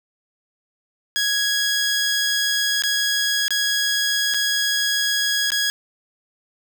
15% pulse tone with dropouts, 1661.2 Hz, G#6, in tune, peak -12 dBFS, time 1.16-5.7 s, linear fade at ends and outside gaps 0 ms, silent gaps 2.821-2.837 / 3.481-3.506 / 4.339-4.344 / 5.504-5.519 s, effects 7-bit

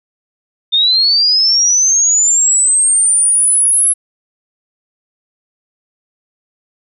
sine linear sweep, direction up, 3593 to 11000 Hz, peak -8 dBFS, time 0.72-3.94 s, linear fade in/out 20 ms, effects none

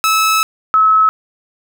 sawtooth / sine tone pair in turn, 1300 / 1292.5 Hz, E6 / E6, -24 / -34 cents, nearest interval unison, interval 10 cents, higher first, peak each -7 dBFS, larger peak neither, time 0.04-0.43 / 0.74-1.09 s, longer first, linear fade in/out 0 ms, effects none

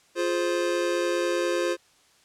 square chord, F minor, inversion none, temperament just, 349.2 / 419.1 / 523.8 Hz, F4 / Ab4 / C5, 0 / +16 / +2 cents, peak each -27 / -33 / -28 dBFS, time 0.15-1.77 s, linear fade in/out 50 ms, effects white hiss -60 dBFS RMS until 2.24 s + low-pass 8000 Hz 12 dB/octave

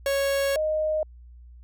45% pulse / sine tone pair in turn, 553 / 619.5 Hz, C#5 / D#5, -4 / -8 cents, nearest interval major second, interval 196 cents, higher second, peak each -22 dBFS, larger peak neither, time 0.06-0.56 / 0.56-1.03 s, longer first, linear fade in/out 2 ms, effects added 60 Hz sine -44 dBFS peak until 1.63 s

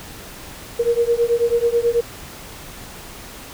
sine beating tone pair, 466.2 / 475.4 Hz, A#4 / A#4, 0 / +34 cents, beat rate 9.2 Hz, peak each -18 dBFS, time 0.79-2.01 s, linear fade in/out 10 ms, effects pink hiss -37 dBFS RMS until 3.53 s

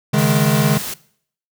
square chord, C# suspended second, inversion none, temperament equal with one note detuned, 138.59 / 155.56 / 210.2 Hz, C#3 / D#3 / G#3, 0 / 0 / +21 cents, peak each -18 dBFS, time 0.13-0.78 s, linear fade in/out 10 ms
white noise, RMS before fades -27 dBFS, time 0.18-0.94 s, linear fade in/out 5 ms
effects noise-tail reverb RT60 0.6 s tail -20 dB re dry

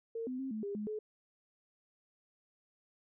sine tone with pitch steps, 456.2 / 254.7 / 266.4 / 216.8 / 403.4 / 210.4 / 428.2 Hz, A#4 / C4 / C4 / A3 / G4 / G#3 / A4, -37 / -46 / +31 / -25 / +50 / +23 / -47 cents, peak -36 dBFS, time 0.15-0.99 s, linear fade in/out 5 ms, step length 120 ms, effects none

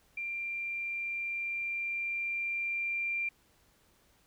sine tone with level ramp, 2375 Hz, D7, 19 cents sharp, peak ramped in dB -34 to -30 dBFS, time 0.17-3.29 s, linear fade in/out 5 ms, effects pink hiss -67 dBFS RMS until 4.26 s

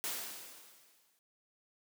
white noise with exponential decay, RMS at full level -36 dBFS, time 0.04-1.19 s, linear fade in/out 0 ms, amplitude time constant 250 ms, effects high-pass 200 Hz 12 dB/octave

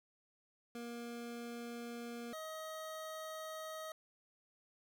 25% pulse tone pair in turn, 236.5 / 631.4 Hz, A#3 / D#5, +25 / +25 cents, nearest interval octave + perfect fourth, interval 1700 cents, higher second, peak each -40 / -40 dBFS, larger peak neither, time 0.75-2.33 / 2.33-3.92 s, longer second, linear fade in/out 2 ms, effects none

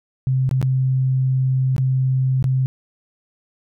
sine tone with dropouts, 130.81 Hz, C3, in tune, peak -15 dBFS, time 0.27-2.66 s, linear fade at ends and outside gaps 0 ms, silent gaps 0.492-0.512 / 0.615-0.627 / 1.764-1.781 / 2.426-2.442 s, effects none

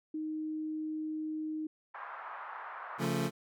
sine tone, 311.1 Hz, D#4, in tune, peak -34 dBFS, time 0.14-1.67 s, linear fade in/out 5 ms
pink band-pass noise, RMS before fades -44 dBFS, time 1.94-3.06 s, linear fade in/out 10 ms, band 860 to 1500 Hz, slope 24 dB/octave
25% pulse chord, Db augmented, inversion none, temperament equal with one note detuned, 138.59 / 174.61 / 222.2 Hz, Db3 / F3 / A3, 0 / 0 / +17 cents, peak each -31 dBFS, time 2.98-3.31 s, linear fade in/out 50 ms
effects none

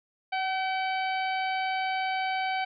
harmonic tone with a mistuned harmonic, 765 Hz, G5, 42 cents flat, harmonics 1 / 2 / 3 / 4 / 5 / 6, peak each -28 / -36 / -34 / -40 / -47 / -45 dBFS, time 0.32-2.65 s, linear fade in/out 10 ms, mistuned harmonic 1, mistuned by -20 cents, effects none

